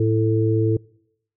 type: harmonic tone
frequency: 110.4 Hz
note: A2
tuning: 6 cents sharp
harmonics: 1 / 3 / 4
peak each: -18 / -22 / -22 dBFS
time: 0-0.77 s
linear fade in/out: 5 ms
effects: noise-tail reverb RT60 0.8 s tail -26 dB re dry